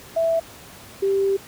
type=tone pair in turn; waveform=sine; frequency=659.3 / 392 Hz; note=E5 / G4; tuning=0 / 0 cents; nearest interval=major sixth; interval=900 cents; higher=first; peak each=-17 / -17 dBFS; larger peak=neither; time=0.16-0.4 / 1.02-1.37 s; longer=second; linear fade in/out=10 ms; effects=pink hiss -43 dBFS RMS until 1.47 s + high-pass 60 Hz 12 dB/octave